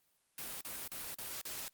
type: noise bursts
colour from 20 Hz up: white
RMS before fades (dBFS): -43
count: 5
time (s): 0.38-1.682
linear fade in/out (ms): 2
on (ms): 230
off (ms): 38
effects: white hiss -75 dBFS RMS until 1.73 s + Opus 32 kbps